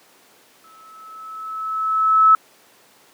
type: tone with exponential growth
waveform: sine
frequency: 1300 Hz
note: E6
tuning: 24 cents flat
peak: -7 dBFS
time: 0.64-2.35 s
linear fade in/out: 2 ms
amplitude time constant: 370 ms
effects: pink hiss -52 dBFS RMS until 3.13 s + high-pass 300 Hz 12 dB/octave